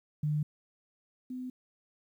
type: tone pair in turn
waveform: sine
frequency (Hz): 150.2 / 253.7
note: D3 / B3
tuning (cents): +39 / +47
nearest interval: major sixth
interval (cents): 908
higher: second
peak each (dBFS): -27 / -36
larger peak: first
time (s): 0.23-0.43 / 1.3-1.5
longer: neither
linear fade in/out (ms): 5
effects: 11-bit